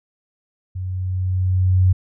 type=tone with level ramp; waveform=sine; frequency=92.5 Hz; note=F#2; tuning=in tune; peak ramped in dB=-24 to -10 dBFS; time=0.75-1.93 s; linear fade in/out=10 ms; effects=none